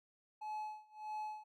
triangle tone with tremolo, 855 Hz, A5, 50 cents flat, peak -37 dBFS, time 0.41-1.44 s, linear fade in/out 10 ms, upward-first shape sine, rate 1.6 Hz, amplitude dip 95%, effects none

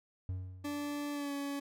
triangle tone with exponential decay, 92.5 Hz, F#2, in tune, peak -31 dBFS, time 0.29-1.08 s, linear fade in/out 0 ms, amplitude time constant 170 ms
40% pulse tone with pitch glide, 290.6 to 282 Hz, D4 to C#4, -18 to +30 cents, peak -35 dBFS, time 0.64-1.6 s, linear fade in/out 10 ms, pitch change -52 cents, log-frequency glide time 1.12-1.33 s
effects none

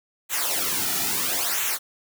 white noise with flanger, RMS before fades -25 dBFS, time 0.29-1.79 s, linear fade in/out 50 ms, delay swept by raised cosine 0.2 to 1.9 ms, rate 0.75 Hz, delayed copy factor -0.75, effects none

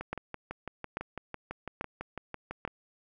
two click trains, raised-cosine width 0.5 ms, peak -22 / -18 dBFS, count 17 / 4, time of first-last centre 0.01-2.677 / 0.13-2.651 s, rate 6 / 1.19 Hz, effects none

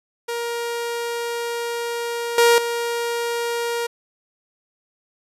sawtooth tone with level steps, 470.7 Hz, A#4, 17 cents sharp, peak -20 / -8 / -18 dBFS, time 0.28-3.87 s, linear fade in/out 10 ms, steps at 2.38 / 2.58 s, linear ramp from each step 2 ms, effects resampled to 32000 Hz

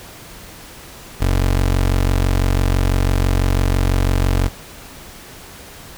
25% pulse tone, 46.02 Hz, F#1, 9 cents flat, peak -10 dBFS, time 1.2-4.49 s, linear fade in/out 20 ms, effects pink hiss -38 dBFS RMS until 5.97 s

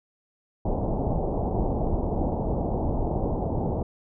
pink low-pass noise, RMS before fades -26 dBFS, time 0.65-3.83 s, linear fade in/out 5 ms, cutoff 860 Hz, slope 48 dB/octave, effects none

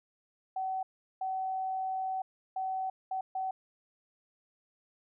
sine tone bursts at uneven times, 758 Hz, F#5, 42 cents sharp, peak -31 dBFS, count 5, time 0.56-0.83 / 1.21-2.22 / 2.56-2.9 / 3.11-3.21 / 3.35-3.51 s, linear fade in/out 5 ms, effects none

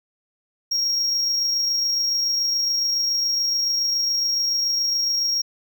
triangle tone with amplitude modulation, 5588 Hz, F8, in tune, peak -17 dBFS, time 0.71-5.42 s, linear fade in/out 10 ms, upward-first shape sine, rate 27.1 Hz, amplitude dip 25%, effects none

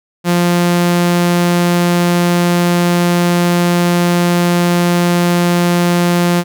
sawtooth tone, 174.61 Hz, F3, in tune, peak -6 dBFS, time 0.24-6.44 s, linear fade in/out 50 ms, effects none

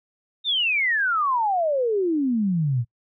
sine exponential sweep, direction down, 3729 to 112.6 Hz, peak -19 dBFS, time 0.44-2.85 s, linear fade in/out 50 ms, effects noise-tail reverb RT60 0.1 s tail -26 dB re dry

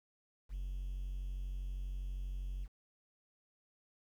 triangle tone, 46.25 Hz, F#1, in tune, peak -35 dBFS, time 0.49-2.68 s, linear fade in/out 50 ms, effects tanh soft clip ceiling -31 dBFS + 11-bit

